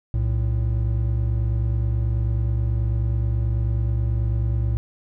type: tone pair together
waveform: triangle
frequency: 63.2 / 112.48 Hz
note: B1 / A2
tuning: +41 / +39 cents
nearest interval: minor seventh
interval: 998 cents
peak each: -20 dBFS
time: 0.14-4.77 s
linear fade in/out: 0 ms
effects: none